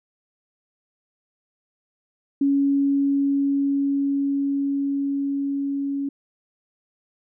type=tone with level ramp; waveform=sine; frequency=278.9 Hz; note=C#4; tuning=11 cents sharp; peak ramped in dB=-16 to -23 dBFS; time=2.41-6.09 s; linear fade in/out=5 ms; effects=none